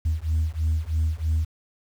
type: beating tone pair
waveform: sine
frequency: 77.78 / 80.88 Hz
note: D#2 / E2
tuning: 0 / -32 cents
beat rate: 3.1 Hz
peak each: -23 dBFS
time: 0.05-1.45 s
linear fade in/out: 10 ms
effects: tanh soft clip ceiling -17 dBFS + 8-bit